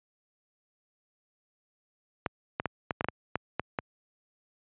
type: clicks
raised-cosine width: 0.5 ms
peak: -13 dBFS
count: 10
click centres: 2.262 / 2.599 / 2.657 / 2.908 / 3.009 / 3.045 / 3.086 / 3.356 / 3.596 / 3.788 s
effects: high-pass 80 Hz 12 dB/octave + resampled to 8000 Hz